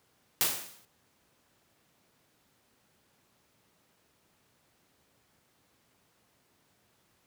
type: noise with exponential decay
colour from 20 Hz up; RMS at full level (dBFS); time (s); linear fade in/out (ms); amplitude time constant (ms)
white; -24; 0.41-0.85; 0; 95
effects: pink hiss -69 dBFS RMS until 7.26 s + high-pass 100 Hz 12 dB/octave